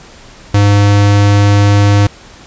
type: tone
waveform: square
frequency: 101.8 Hz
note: G#2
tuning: 34 cents flat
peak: -6 dBFS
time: 0.54-2.07 s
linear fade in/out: 5 ms
effects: pink hiss -37 dBFS RMS until 2.46 s + resampled to 16000 Hz